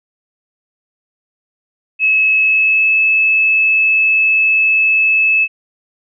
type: tone with pitch glide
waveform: sine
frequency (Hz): 2584 to 2605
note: E7 to E7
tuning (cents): -35 to -21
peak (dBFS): -9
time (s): 1.99-5.48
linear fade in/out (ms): 50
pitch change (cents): +14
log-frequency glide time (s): 2.35-2.97
effects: none